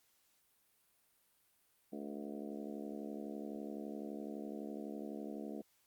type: harmonic tone with a mistuned harmonic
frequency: 71.9 Hz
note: D2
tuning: 36 cents flat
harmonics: 3 / 4 / 5 / 6 / 7 / 8 / 9 / 10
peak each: -46 / -47 / -50 / -52 / -54 / -58 / -54 / -59 dBFS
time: 1.92-5.62 s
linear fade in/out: 10 ms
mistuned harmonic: 7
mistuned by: -43 cents
effects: white hiss -74 dBFS RMS until 5.86 s + Opus 48 kbps

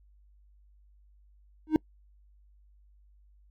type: tone with exponential growth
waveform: triangle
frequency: 311.4 Hz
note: D#4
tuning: 2 cents sharp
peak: -12 dBFS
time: 1.67-1.76 s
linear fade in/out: 0 ms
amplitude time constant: 19 ms
effects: noise-tail reverb RT60 0.1 s tail -25 dB re dry + added 50 Hz sine -57 dBFS peak until 3.5 s

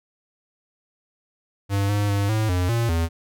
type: tone with pitch steps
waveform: square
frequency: 99.6 / 102.7 / 100.5 / 109.1 / 90.1 / 116.6 / 82.9 Hz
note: G2 / G#2 / G2 / A2 / F#2 / A#2 / E2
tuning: +28 / -19 / +44 / -14 / -45 / +1 / +10 cents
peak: -20 dBFS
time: 1.69-3.09 s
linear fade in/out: 50 ms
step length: 200 ms
effects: none

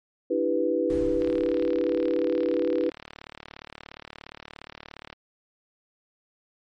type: chord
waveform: sine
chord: E minor seventh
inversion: third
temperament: equal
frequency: 293.7 / 329.6 / 392 / 493.9 Hz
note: D4 / E4 / G4 / B4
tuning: 0 / 0 / 0 / 0 cents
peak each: -30 / -27 / -29 / -25 dBFS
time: 0.3-2.9 s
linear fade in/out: 10 ms
type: noise with exponential decay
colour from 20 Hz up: brown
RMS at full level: -32 dBFS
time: 0.9-2.51 s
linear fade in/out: 0 ms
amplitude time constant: 350 ms
type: click train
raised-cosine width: 0.3 ms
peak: -23 dBFS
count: 146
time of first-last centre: 1.22-5.128 s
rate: 37.1 Hz
effects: MP3 48 kbps

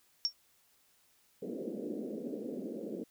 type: tone with exponential decay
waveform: sine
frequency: 5500 Hz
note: F8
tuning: 27 cents flat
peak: -23 dBFS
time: 0.25-0.33 s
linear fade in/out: 0 ms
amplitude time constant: 17 ms
type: band-pass noise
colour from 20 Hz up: pink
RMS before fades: -40 dBFS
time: 1.42-3.04 s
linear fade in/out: 5 ms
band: 200 to 530 Hz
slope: 48 dB/octave
effects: white hiss -69 dBFS RMS until 3.1 s

